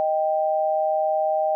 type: tone pair together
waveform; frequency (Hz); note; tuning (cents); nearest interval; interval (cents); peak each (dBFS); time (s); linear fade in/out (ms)
sine; 623.1 / 785; D#5 / G5; +2 / +2; major third; 400; -21 / -23; 0-1.55; 0
effects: none